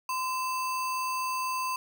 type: tone with sample-and-hold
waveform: sine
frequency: 1028 Hz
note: C6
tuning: 31 cents flat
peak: -28 dBFS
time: 0.09-1.76 s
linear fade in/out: 2 ms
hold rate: 3675 Hz
effects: none